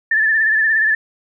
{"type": "tone with vibrato", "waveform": "sine", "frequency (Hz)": 1760, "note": "A6", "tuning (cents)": 0, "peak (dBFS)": -12, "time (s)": [0.11, 0.95], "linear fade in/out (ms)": 5, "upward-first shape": "sine", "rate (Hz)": 17, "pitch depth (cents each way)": 51, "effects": []}